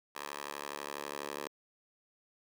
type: tone with high-pass filter sweep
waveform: 10% pulse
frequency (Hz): 72.1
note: D2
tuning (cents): -31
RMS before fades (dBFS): -42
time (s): 0.15-1.48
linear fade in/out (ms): 10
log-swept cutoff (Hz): 850 to 520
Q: 1.1
effects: none